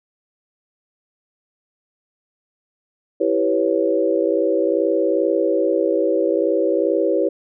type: chord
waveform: sine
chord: C# half-diminished seventh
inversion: first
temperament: equal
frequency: 329.6 / 392 / 493.9 / 554.4 Hz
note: E4 / G4 / B4 / C#5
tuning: 0 / 0 / 0 / 0 cents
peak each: -21 dBFS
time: 3.2-7.29 s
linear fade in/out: 10 ms
effects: none